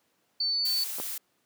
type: tone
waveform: sine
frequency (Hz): 4502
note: C#8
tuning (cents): +26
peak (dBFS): -25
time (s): 0.4-0.84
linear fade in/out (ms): 5
type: noise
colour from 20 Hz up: blue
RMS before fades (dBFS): -35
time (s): 0.65-1.18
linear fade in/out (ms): 5
type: clicks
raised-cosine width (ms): 1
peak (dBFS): -28 / -21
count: 2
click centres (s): 0.985 / 1
effects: pink hiss -71 dBFS RMS until 1.45 s + high-pass 200 Hz 12 dB/octave